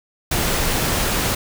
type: noise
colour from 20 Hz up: pink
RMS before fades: -20 dBFS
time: 0.31-1.35 s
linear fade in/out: 5 ms
effects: none